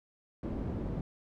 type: low-pass noise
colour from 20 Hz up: white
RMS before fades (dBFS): -36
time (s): 0.43-1.01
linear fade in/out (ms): 2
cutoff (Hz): 250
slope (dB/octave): 12
effects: none